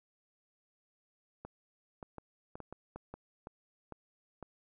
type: clicks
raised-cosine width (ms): 1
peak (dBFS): -30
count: 11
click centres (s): 1.45 / 2.028 / 2.183 / 2.555 / 2.603 / 2.726 / 2.96 / 3.14 / 3.471 / 3.923 / 4.427
effects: none